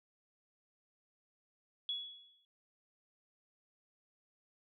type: tone with exponential decay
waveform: sine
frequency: 3374 Hz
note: G#7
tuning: 27 cents sharp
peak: -33 dBFS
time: 1.89-2.45 s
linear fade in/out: 1 ms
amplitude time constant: 120 ms
effects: none